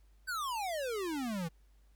square exponential sweep, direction down, 1570 to 157.4 Hz, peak -35 dBFS, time 0.27-1.49 s, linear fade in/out 20 ms, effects added 50 Hz sine -60 dBFS peak until 1.95 s + pink hiss -75 dBFS RMS until 1.95 s

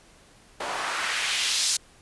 white noise with band-pass filter sweep, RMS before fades -27 dBFS, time 0.6-1.77 s, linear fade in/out 5 ms, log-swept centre 700 to 6000 Hz, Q 1.3, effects pink hiss -55 dBFS RMS until 2.01 s + resampled to 24000 Hz

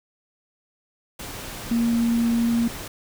sine tone in noise, 233.1 Hz, A#3, in tune, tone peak -18 dBFS, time 1.71-2.68 s, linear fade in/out 5 ms, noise pink, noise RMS -35 dBFS, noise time 1.19-2.88 s, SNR +14 dB, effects none

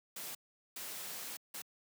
white noise bursts at uneven times, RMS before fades -44 dBFS, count 3, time 0.16-0.35 / 0.76-1.37 / 1.54-1.62 s, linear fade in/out 5 ms, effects high-pass 150 Hz 12 dB/octave

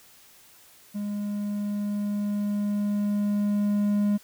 triangle tone with level ramp, 205.6 Hz, G#3, 17 cents flat, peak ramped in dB -26 to -18 dBFS, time 0.94-4.18 s, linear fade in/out 20 ms, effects white hiss -54 dBFS RMS until 4.23 s

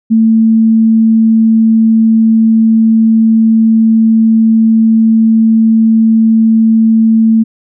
sine tone, 223.3 Hz, A3, 26 cents sharp, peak -4 dBFS, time 0.1-7.44 s, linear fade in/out 20 ms, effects none

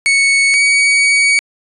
40% pulse tone pair in turn, 2217 / 2254 Hz, C#7 / C#7, 0 / +28 cents, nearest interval unison, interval 28 cents, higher second, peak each -8 dBFS, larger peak neither, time 0.06-0.54 / 0.54-1.39 s, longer second, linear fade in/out 0 ms, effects resampled to 24000 Hz

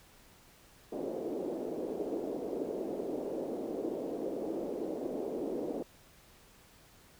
pink band-pass noise, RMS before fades -37 dBFS, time 0.92-5.83 s, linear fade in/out 5 ms, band 290 to 520 Hz, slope 24 dB/octave, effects pink hiss -60 dBFS RMS until 7.19 s

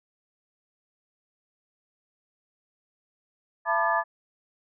sine tone cluster, 673 / 886 / 989 / 1193 / 1717 Hz, E5 / A5 / B5 / D6 / A6, +36 / +12 / +2 / +27 / -43 cents, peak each -28 dBFS, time 3.65-4.04 s, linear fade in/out 50 ms, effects none

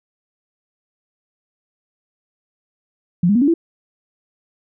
sine tone with pitch steps, 174.61 / 205.3 / 241.3 / 283.7 / 333.4 Hz, F3 / G#3 / B3 / C#4 / E4, 0 / -20 / -40 / +40 / +20 cents, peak -11 dBFS, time 3.23-3.54 s, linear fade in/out 5 ms, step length 62 ms, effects none

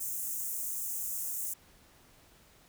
white high-pass noise, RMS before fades -36 dBFS, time 0-1.54 s, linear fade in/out 10 ms, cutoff 6500 Hz, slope 48 dB/octave, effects pink hiss -61 dBFS RMS until 2.68 s

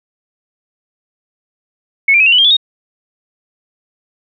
sine tone with pitch steps, 2200 / 2372 / 2557 / 2756 / 2971 / 3202 / 3452 / 3721 Hz, C#7 / D7 / D#7 / F7 / F#7 / G7 / A7 / A#7, -14 / +17 / +47 / -24 / +6 / +36 / -34 / -4 cents, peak -6 dBFS, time 2.08-2.568 s, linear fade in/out 5 ms, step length 61 ms, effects none

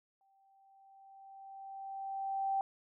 sine tone with exponential growth, 780 Hz, G5, 9 cents flat, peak -29 dBFS, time 0.21-2.61 s, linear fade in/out 1 ms, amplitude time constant 520 ms, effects none

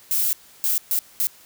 violet noise bursts at uneven times, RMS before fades -21 dBFS, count 4, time 0.11-0.33 / 0.64-0.78 / 0.91-0.99 / 1.2-1.27 s, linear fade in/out 0 ms, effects white hiss -50 dBFS RMS until 1.45 s

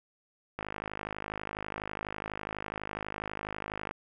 click train, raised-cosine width 0.5 ms, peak -20 dBFS, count 174, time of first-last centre 0.59-3.911 s, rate 52.1 Hz, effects none

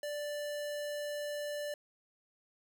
square tone, 587.3 Hz, D5, in tune, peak -37 dBFS, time 0.03-1.74 s, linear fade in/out 2 ms, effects none

